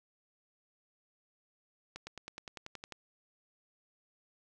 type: accelerating click train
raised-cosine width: 0.2 ms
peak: -26 dBFS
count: 11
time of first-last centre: 1.96-2.923 s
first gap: 110 ms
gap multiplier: 0.97
effects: none